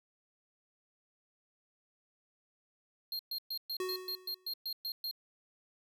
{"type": "tone bursts", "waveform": "square", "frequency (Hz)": 4217, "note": "C8", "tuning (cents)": 13, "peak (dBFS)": -36, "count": 11, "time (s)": [3.12, 5.112], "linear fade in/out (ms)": 2, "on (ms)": 72, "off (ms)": 120}
{"type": "tone with exponential decay", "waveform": "square", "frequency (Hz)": 370, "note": "F#4", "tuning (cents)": 0, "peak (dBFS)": -33, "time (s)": [3.8, 4.54], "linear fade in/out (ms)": 2, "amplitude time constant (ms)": 160}
{"effects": []}